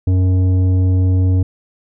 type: tone with tanh clipping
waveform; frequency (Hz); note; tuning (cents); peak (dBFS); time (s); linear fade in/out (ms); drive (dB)
triangle; 92.5; F#2; 0; -12; 0.07-1.43; 5; 14
effects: none